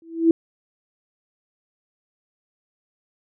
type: tone with exponential growth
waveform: sine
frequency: 329.6 Hz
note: E4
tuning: in tune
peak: -8 dBFS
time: 0.02-0.31 s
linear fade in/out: 2 ms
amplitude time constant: 61 ms
effects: none